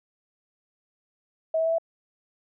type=tone with pitch steps; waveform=sine; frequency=643 / 649.3 / 655.8 / 662.2 Hz; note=E5 / E5 / E5 / E5; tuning=-43 / -26 / -9 / +8 cents; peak=-21 dBFS; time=1.54-1.784 s; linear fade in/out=5 ms; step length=61 ms; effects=none